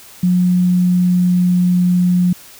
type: tone with pitch glide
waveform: sine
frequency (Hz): 180 to 178.96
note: F#3 to F3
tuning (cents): -47 to +43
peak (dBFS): -10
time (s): 0.23-2.33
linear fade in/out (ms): 5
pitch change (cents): -10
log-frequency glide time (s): 0.39-1.89
effects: white hiss -40 dBFS RMS until 2.59 s